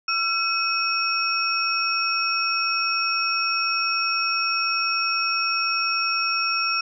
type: tone cluster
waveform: sine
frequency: 1355 / 2549 / 5490 Hz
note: E6 / D#7 / F8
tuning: +47 / +41 / -31 cents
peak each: -25 dBFS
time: 0.08-6.81 s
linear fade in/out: 5 ms
effects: none